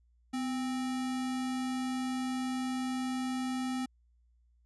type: tone with sample-and-hold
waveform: sine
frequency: 254.2 Hz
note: C4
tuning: 50 cents flat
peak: -31 dBFS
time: 0.33-3.86 s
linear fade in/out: 10 ms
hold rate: 1050 Hz
effects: added 59 Hz sine -64 dBFS peak until 4.65 s + resampled to 24000 Hz